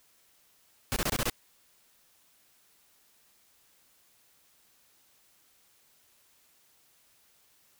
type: noise bursts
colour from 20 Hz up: pink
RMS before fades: -29 dBFS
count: 6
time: 0.92-1.298 s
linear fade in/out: 0 ms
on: 43 ms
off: 24 ms
effects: white hiss -65 dBFS RMS until 7.79 s